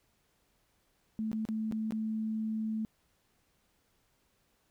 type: tone with dropouts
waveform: sine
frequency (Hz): 219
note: A3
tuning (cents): -8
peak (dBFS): -31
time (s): 1.19-2.85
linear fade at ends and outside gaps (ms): 0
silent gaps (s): 1.316-1.33 / 1.452-1.488 / 1.713-1.723 / 1.908-1.922
effects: pink hiss -73 dBFS RMS until 4.7 s